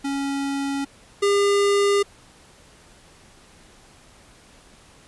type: tone pair in turn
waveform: square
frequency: 277.5 / 403.1 Hz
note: C#4 / G4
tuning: +2 / +48 cents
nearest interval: tritone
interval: 646 cents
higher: second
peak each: -24 / -17 dBFS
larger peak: second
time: 0.04-0.85 / 1.22-2.03 s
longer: neither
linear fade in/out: 10 ms
effects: pink hiss -51 dBFS RMS until 5.07 s + resampled to 24000 Hz